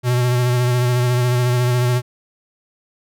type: tone with vibrato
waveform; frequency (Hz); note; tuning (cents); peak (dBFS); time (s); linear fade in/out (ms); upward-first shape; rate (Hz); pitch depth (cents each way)
square; 123.47; B2; 0; -15; 0.03-2.02; 50; sine; 14; 25
effects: none